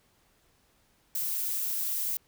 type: noise with high-pass filter sweep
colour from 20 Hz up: violet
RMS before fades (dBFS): -31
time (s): 1.15-2.17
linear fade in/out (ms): 2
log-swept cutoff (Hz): 420 to 220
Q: 1.4
effects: pink hiss -67 dBFS RMS until 2.27 s